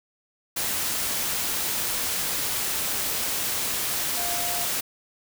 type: tone in noise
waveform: sine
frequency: 700 Hz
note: F5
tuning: 4 cents sharp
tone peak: -33 dBFS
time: 4.17-4.65 s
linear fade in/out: 10 ms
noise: white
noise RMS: -27 dBFS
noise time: 0.56-4.81 s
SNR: -9 dB
effects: none